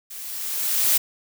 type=noise with level ramp; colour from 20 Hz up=blue; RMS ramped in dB=-37 to -17 dBFS; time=0.1-0.98 s; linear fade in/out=10 ms; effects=none